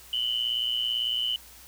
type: tone pair together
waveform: sine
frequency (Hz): 2939 / 3057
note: F#7 / G7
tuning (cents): -12 / -44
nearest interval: minor second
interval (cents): 68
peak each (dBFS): -28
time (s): 0.13-1.36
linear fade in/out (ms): 2
effects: added 60 Hz sine -56 dBFS peak until 1.67 s + white hiss -50 dBFS RMS until 1.67 s